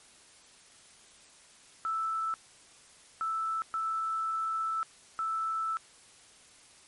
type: tone bursts at uneven times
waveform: sine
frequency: 1318.5 Hz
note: E6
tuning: in tune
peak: -29 dBFS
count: 4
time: 1.85-2.34 / 3.21-3.62 / 3.74-4.83 / 5.19-5.77 s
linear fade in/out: 0 ms
effects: white hiss -57 dBFS RMS until 6.87 s + MP3 48 kbps